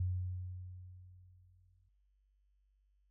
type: tone with exponential decay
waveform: sine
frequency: 91.1 Hz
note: F#2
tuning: 26 cents flat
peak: -31 dBFS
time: 0-1.89 s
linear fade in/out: 5 ms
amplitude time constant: 410 ms
effects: noise-tail reverb RT60 0.8 s tail -19 dB re dry + added 49 Hz sine -70 dBFS peak until 3.1 s